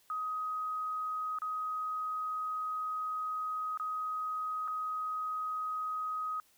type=tone with dropouts; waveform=sine; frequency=1258 Hz; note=D#6; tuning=19 cents sharp; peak=-33 dBFS; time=0.1-6.4 s; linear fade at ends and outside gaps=1 ms; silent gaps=1.387-1.419 / 3.774-3.798 / 4.677-4.681 s; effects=white hiss -67 dBFS RMS until 6.57 s

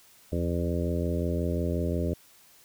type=harmonic tone with a mistuned harmonic; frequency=85.6 Hz; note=F2; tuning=34 cents flat; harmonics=1 / 2 / 3 / 4 / 5 / 6 / 7; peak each=-29 / -32 / -34 / -35 / -36 / -37 / -37 dBFS; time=0.32-2.14 s; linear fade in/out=5 ms; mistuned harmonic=1; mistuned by=-90 cents; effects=white hiss -57 dBFS RMS until 2.64 s

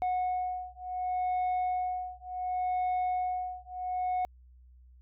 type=beating tone pair; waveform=sine; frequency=731 / 731.69 Hz; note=F#5 / F#5; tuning=-21 / -20 cents; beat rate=0.69 Hz; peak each=-30 dBFS; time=0.02-4.25 s; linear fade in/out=0 ms; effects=tanh soft clip ceiling -26 dBFS + added 62 Hz sine -53 dBFS peak until 5.01 s

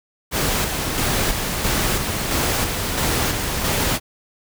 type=noise with tremolo; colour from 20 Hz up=pink; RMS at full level=-20 dBFS; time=0.31-4 s; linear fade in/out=50 ms; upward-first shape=square; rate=1.5 Hz; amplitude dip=35%; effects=none

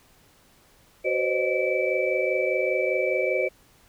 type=tone cluster; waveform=sine; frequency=374.9 / 507 / 532 / 615 / 2311 Hz; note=F#4 / B4 / C5 / D#5 / D7; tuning=+23 / +45 / +29 / -20 / -28 cents; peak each=-28 dBFS; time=1.04-3.49 s; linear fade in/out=20 ms; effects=pink hiss -58 dBFS RMS until 3.88 s

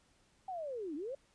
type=linear two-way sweep; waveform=sine; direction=down then up; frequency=778 to 277.2 to 571 Hz; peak=-38 dBFS; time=0.48-1.15 s; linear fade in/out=5 ms; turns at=0.95 s; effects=pink hiss -70 dBFS RMS until 1.34 s + resampled to 22050 Hz

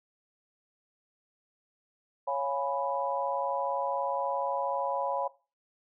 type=chord; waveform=sine; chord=C# dominant seventh; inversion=none; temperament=equal; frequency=554.4 / 698.5 / 830.6 / 987.8 Hz; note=C#5 / E#5 / G#5 / B5; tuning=0 / 0 / 0 / 0 cents; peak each=-32 / -37 / -34 / -33 dBFS; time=2.27-5.28 s; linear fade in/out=10 ms; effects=noise-tail reverb RT60 0.3 s tail -17 dB re dry

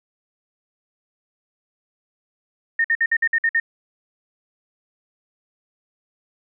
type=tone bursts; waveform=sine; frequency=1833 Hz; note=A#6; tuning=30 cents flat; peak=-15 dBFS; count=8; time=2.79-3.6 s; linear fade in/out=5 ms; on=54 ms; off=54 ms; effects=none

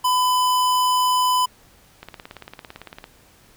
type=tone; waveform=square; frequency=1004 Hz; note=B5; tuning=28 cents sharp; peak=-17 dBFS; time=0.04-1.46 s; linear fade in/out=10 ms
type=click train; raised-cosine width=0.3 ms; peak=-20 dBFS; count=19; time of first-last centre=2.03-3.041 s; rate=17.8 Hz
effects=pink hiss -53 dBFS RMS until 3.56 s

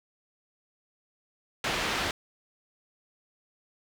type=low-pass noise; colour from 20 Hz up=white; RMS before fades=-30 dBFS; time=1.64-2.11 s; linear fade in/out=2 ms; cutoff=3000 Hz; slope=12 dB/octave; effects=none

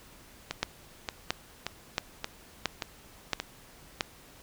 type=two click trains; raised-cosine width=0.2 ms; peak=-9 / -14 dBFS; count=6 / 6; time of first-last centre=0.63-4.008 / 0.51-3.4 s; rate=1.48 / 1.73 Hz; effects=pink hiss -54 dBFS RMS until 4.42 s

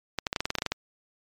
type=clicks; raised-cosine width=0.2 ms; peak=-10 dBFS; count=12; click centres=0.187 / 0.268 / 0.329 / 0.362 / 0.405 / 0.455 / 0.504 / 0.553 / 0.585 / 0.621 / 0.663 / 0.72 s; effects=MP3 96 kbps

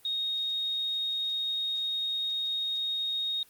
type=tone; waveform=sine; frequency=3729 Hz; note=A#7; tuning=in tune; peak=-28 dBFS; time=0.05-3.43 s; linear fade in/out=2 ms; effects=white hiss -59 dBFS RMS until 3.49 s + Opus 32 kbps

